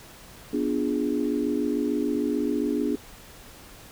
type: chord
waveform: sine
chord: B diminished seventh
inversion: none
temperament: equal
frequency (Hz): 246.9 / 293.7 / 349.2 / 415.3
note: B3 / D4 / F4 / Ab4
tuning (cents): 0 / 0 / 0 / 0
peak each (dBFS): -28 / -26 / -32 / -30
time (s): 0.53-2.96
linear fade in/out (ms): 5
effects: pink hiss -47 dBFS RMS until 3.91 s